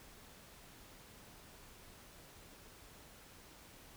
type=silence; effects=pink hiss -58 dBFS RMS until 3.96 s